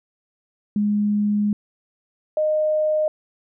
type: tone pair in turn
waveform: sine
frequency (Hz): 207.5 / 615.7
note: G#3 / D#5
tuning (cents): -1 / -18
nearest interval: octave + perfect fifth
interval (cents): 1883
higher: second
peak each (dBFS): -17 / -17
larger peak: neither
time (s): 0.76-1.53 / 2.37-3.08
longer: first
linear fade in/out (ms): 2
effects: none